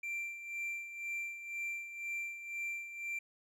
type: tone with tremolo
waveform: triangle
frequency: 2358 Hz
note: D7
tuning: 6 cents sharp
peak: -34 dBFS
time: 0.03-3.19 s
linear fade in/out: 5 ms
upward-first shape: sine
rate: 2 Hz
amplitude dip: 65%
effects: none